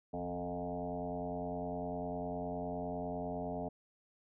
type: tone with frequency modulation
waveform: sine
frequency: 440 Hz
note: A4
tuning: in tune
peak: -36 dBFS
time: 0.13-3.69 s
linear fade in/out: 10 ms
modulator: 89.9 Hz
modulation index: 3.6
effects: none